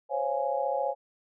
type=chord; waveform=sine; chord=Db major seventh; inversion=third; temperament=just; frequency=519.7 / 554.4 / 693 / 831.5 Hz; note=C5 / Db5 / F5 / Ab5; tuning=-12 / 0 / -14 / +2 cents; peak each=-33 / -30 / -34 / -31 dBFS; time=0.09-0.95 s; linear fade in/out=50 ms; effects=none